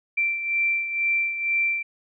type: beating tone pair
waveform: sine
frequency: 2349 / 2351.1 Hz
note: D7 / D7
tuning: 0 / +1 cents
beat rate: 2.1 Hz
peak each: -22 / -29 dBFS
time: 0.17-1.83 s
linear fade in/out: 10 ms
effects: none